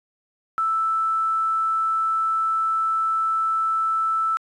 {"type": "tone with quantisation", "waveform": "sine", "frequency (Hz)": 1320, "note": "E6", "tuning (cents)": 2, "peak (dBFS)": -19, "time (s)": [0.58, 4.37], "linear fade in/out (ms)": 0, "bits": 8, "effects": ["resampled to 24000 Hz"]}